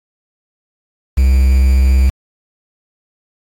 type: tone with quantisation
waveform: triangle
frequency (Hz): 65.41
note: C2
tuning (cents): 0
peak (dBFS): -5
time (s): 1.17-2.1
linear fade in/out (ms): 10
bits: 5
effects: AAC 48 kbps